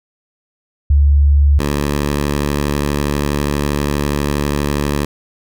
sine / 10% pulse tone pair in turn, 71.6 / 72.35 Hz, D2 / D2, -43 / -25 cents, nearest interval unison, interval 18 cents, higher second, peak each -7 dBFS, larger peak neither, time 0.9-1.59 / 1.59-5.05 s, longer second, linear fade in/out 5 ms, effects none

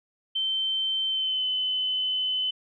sine tone with pitch glide, 3100 to 3031 Hz, G7 to F#7, -20 to +41 cents, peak -24 dBFS, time 0.35-2.51 s, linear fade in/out 10 ms, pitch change -39 cents, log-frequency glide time 1.07-1.46 s, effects none

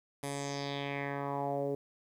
10% pulse tone with low-pass filter sweep, 140.9 Hz, C#3, 29 cents sharp, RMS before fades -36 dBFS, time 0.23-1.75 s, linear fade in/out 2 ms, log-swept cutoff 11000 to 430 Hz, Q 3.2, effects 11-bit

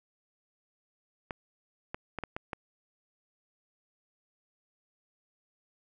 clicks, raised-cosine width 0.5 ms, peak -20 dBFS, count 6, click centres 1.308 / 1.945 / 2.187 / 2.237 / 2.365 / 2.532 s, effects none

